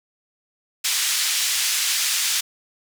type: band-pass noise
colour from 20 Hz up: white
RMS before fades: -22 dBFS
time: 0.84-2.41 s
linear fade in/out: 10 ms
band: 2100 to 7800 Hz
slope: 12 dB/octave
effects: none